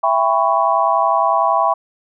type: chord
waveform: sine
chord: C# half-diminished seventh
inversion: first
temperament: just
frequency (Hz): 665.2 / 798.3 / 997.9 / 1108.7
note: E5 / G5 / B5 / C#6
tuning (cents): +16 / +31 / +18 / 0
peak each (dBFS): -18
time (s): 0.03-1.74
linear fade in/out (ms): 10
effects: none